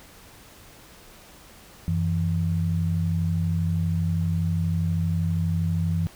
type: tone pair together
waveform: sine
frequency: 92.34 / 164.81 Hz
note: F#2 / E3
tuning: -3 / 0 cents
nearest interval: minor seventh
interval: 1003 cents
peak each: -24 dBFS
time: 1.88-6.07 s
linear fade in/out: 0 ms
effects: pink hiss -49 dBFS RMS until 6.15 s